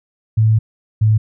sine tone pair in turn, 110 / 108.49 Hz, A2 / A2, 0 / -24 cents, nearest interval unison, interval 24 cents, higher first, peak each -9 dBFS, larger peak neither, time 0.37-0.59 / 1.01-1.18 s, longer first, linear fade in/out 10 ms, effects none

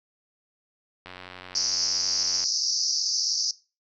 click train, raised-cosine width 0.3 ms, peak -24 dBFS, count 127, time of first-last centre 1.06-2.439 s, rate 91.4 Hz
pink band-pass noise, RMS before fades -26 dBFS, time 1.55-3.51 s, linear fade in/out 2 ms, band 4700 to 6000 Hz, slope 96 dB/octave
effects noise-tail reverb RT60 0.3 s tail -19 dB re dry

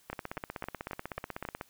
two click trains, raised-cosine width 0.5 ms, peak -22 / -21 dBFS, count 6 / 25, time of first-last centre 0.1-1.451 / 0.13-1.611 s, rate 3.7 / 16.2 Hz, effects white hiss -64 dBFS RMS until 1.69 s

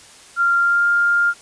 sine tone with pitch glide, 1388 to 1402.5 Hz, F6 to F6, -11 to +7 cents, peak -13 dBFS, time 0.36-1.34 s, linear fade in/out 50 ms, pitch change +18 cents, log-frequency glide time 0.57-0.86 s, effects white hiss -44 dBFS RMS until 1.41 s + resampled to 22050 Hz

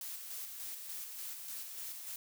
blue noise with tremolo, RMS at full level -43 dBFS, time 0.01-2.16 s, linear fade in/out 2 ms, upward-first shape square, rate 3.4 Hz, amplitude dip 35%, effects none

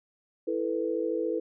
sine chord, E suspended fourth, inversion none, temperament equal, 329.6 / 440 / 493.9 Hz, E4 / A4 / B4, 0 / 0 / 0 cents, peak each -31 dBFS, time 0.47-1.4 s, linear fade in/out 10 ms, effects none

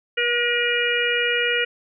harmonic tone with a mistuned harmonic, 480.4 Hz, B4, 48 cents flat, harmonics 1 / 3 / 4 / 5 / 6, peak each -25 / -25 / -25 / -25 / -25 dBFS, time 0.17-1.65 s, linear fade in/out 10 ms, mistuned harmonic 4, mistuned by -21 cents, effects none

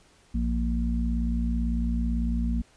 harmonic tone, 58 Hz, A#1, 8 cents flat, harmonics 1 / 3 / 4, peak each -25 / -33 / -29 dBFS, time 0.34-2.62 s, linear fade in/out 10 ms, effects pink hiss -59 dBFS RMS until 2.76 s + resampled to 22050 Hz

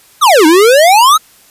square exponential two-way sweep, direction down then up, 1326 to 300.3 to 1326 Hz, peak -4 dBFS, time 0.21-1.18 s, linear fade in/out 20 ms, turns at 0.46 s, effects white hiss -44 dBFS RMS until 1.5 s + resampled to 32000 Hz

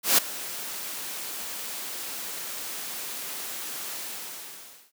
white noise with ADSR envelope, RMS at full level -17 dBFS, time 0.03-4.92 s, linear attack 150 ms, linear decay 9 ms, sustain -18 dB, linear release 930 ms, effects high-pass 200 Hz 12 dB/octave

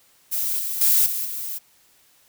violet noise with level steps, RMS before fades -24 / -27 / -17 / -26 / -30 dBFS, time 0.31-1.59 s, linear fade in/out 20 ms, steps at 0.59 / 0.81 / 1.06 / 1.25 s, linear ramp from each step 2 ms, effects white hiss -58 dBFS RMS until 2.28 s

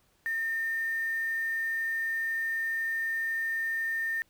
sine tone with quantisation, 1814 Hz, A#6, 48 cents flat, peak -28 dBFS, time 0.26-4.22 s, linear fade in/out 0 ms, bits 8, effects pink hiss -68 dBFS RMS until 4.29 s

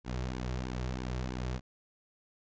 sawtooth tone with flanger, 62.8 Hz, B1, 30 cents sharp, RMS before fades -36 dBFS, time 0.04-1.61 s, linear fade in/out 50 ms, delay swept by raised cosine 1.5 to 4.1 ms, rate 3.1 Hz, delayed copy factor -0.75, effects resampled to 16000 Hz

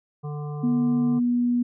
harmonic tone, 147.8 Hz, D3, 11 cents sharp, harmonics 1 / 3 / 5 / 7 / 8, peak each -29 / -39 / -43 / -46 / -47 dBFS, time 0.23-1.2 s, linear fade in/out 20 ms
sine tone, 242.6 Hz, B3, 31 cents flat, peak -19 dBFS, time 0.63-1.63 s, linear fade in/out 10 ms
effects none

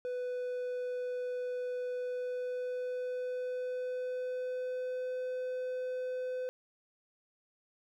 triangle tone with pitch glide, 497.3 to 506.9 Hz, B4 to B4, +12 to +45 cents, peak -32 dBFS, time 0.05-6.49 s, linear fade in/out 0 ms, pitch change +33 cents, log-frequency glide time 1.94-5.17 s, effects none

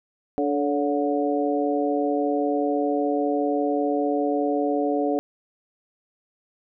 harmonic tone with a mistuned harmonic, 145.1 Hz, D3, 21 cents flat, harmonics 2 / 3 / 4 / 5, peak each -24 / -26 / -27 / -28 dBFS, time 0.38-5.19 s, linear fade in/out 0 ms, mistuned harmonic 4, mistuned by -42 cents, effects none

